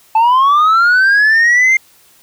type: linear sweep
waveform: sine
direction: up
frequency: 868 to 2117 Hz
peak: -4 dBFS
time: 0.15-1.77 s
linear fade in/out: 5 ms
effects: tanh soft clip ceiling -6 dBFS + white hiss -48 dBFS RMS until 2.22 s